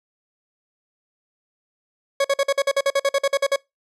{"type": "tone bursts", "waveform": "40% pulse", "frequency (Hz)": 554.4, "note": "C#5", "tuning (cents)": 0, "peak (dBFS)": -15, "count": 15, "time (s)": [2.2, 3.561], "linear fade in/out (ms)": 5, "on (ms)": 45, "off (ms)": 49, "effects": ["noise-tail reverb RT60 0.2 s tail -25 dB re dry", "low-pass 9000 Hz 12 dB/octave"]}